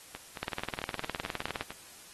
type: two click trains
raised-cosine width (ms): 0.3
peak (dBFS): -23 / -17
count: 8 / 24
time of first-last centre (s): 0.15-1.706 / 0.43-1.609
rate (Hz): 4.5 / 19.5
effects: white hiss -52 dBFS RMS until 2.13 s + AAC 32 kbps